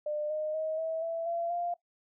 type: tone with pitch steps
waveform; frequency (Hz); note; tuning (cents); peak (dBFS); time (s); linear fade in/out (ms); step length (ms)
sine; 600 / 615.1 / 630.6 / 646.4 / 662.7 / 679.3 / 696.4; D5 / D#5 / D#5 / E5 / E5 / F5 / F5; +37 / -20 / +23 / -34 / +9 / -48 / -5; -30; 0.06-1.74; 5; 240
effects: noise-tail reverb RT60 0.1 s tail -17 dB re dry